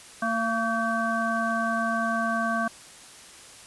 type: harmonic tone with a mistuned harmonic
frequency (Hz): 227.4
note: A#3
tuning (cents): -43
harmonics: 1 / 3 / 5 / 7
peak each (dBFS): -29 / -29 / -29 / -29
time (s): 0.22-2.68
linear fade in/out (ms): 5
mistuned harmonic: 7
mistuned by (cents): -47
effects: white hiss -47 dBFS RMS until 3.66 s + resampled to 24000 Hz